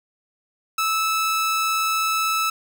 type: tone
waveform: sawtooth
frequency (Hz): 1309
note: E6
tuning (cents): -13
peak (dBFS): -16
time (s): 0.78-2.5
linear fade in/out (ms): 5
effects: none